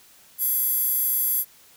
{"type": "tone with high-pass filter", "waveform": "square", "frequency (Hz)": 682, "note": "F5", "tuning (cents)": -41, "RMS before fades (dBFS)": -23, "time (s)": [0.38, 1.45], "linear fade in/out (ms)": 50, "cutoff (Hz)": 12000, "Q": 3.9, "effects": ["white hiss -53 dBFS RMS until 1.76 s"]}